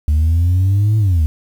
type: exponential two-way sweep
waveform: sine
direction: up then down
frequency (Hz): 73.8 to 110 to 73.8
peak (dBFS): -8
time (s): 0.08-1.26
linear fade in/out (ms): 0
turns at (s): 0.98
effects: tanh soft clip ceiling -9 dBFS + 7-bit